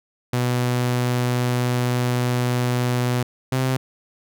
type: tone pair in turn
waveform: sawtooth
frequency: 123.47 / 129.93 Hz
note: B2 / C3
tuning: 0 / -12 cents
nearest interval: minor second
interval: 88 cents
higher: second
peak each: -15 dBFS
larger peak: neither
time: 0.33-3.23 / 3.52-3.77 s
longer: first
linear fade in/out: 5 ms
effects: none